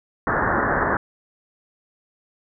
white low-pass noise, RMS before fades -21 dBFS, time 0.27-0.97 s, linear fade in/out 2 ms, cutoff 1800 Hz, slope 96 dB/octave, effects none

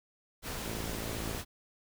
pink noise, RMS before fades -39 dBFS, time 0.42-1.45 s, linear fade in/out 50 ms
click train, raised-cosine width 2 ms, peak -27 dBFS, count 39, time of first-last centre 0.66-1.348 s, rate 55.2 Hz
effects none

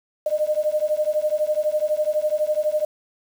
sine beating tone pair, 603 / 615 Hz, D5 / D#5, +46 / -20 cents, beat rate 12 Hz, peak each -22 dBFS, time 0.26-2.85 s, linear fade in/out 5 ms, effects 7-bit

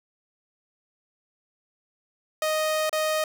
sawtooth tone with dropouts, 622.3 Hz, D#5, in tune, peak -19 dBFS, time 2.42-3.24 s, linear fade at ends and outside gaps 2 ms, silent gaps 2.895-2.928 s, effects none

